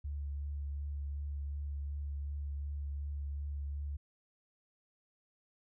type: tone with vibrato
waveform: sine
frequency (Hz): 71.6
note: D2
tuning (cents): -43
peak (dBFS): -36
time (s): 0.04-3.97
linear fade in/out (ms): 10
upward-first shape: triangle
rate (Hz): 2.7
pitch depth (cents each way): 20
effects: none